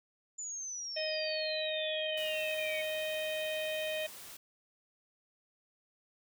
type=exponential sweep; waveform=sine; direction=down; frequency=7080 to 2200 Hz; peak=-38 dBFS; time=0.38-2.82 s; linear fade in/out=10 ms
type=harmonic tone; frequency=622.3 Hz; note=D#5; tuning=in tune; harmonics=1 / 3 / 4 / 5 / 6; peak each=-35 / -44 / -41 / -43 / -48 dBFS; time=0.96-4.07 s; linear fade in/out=10 ms
type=noise; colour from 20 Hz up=white; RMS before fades=-49 dBFS; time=2.17-4.37 s; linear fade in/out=5 ms
effects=none